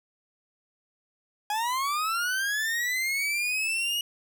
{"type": "linear sweep", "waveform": "40% pulse", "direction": "up", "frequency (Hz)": [824, 2900], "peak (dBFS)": -25, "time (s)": [1.5, 4.01], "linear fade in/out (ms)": 2, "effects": []}